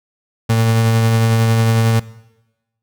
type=tone with tremolo; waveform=35% pulse; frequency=113.3 Hz; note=A#2; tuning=49 cents flat; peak=-9 dBFS; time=0.49-2 s; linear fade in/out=10 ms; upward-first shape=triangle; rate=11 Hz; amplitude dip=25%; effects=noise-tail reverb RT60 1.0 s tail -20 dB re dry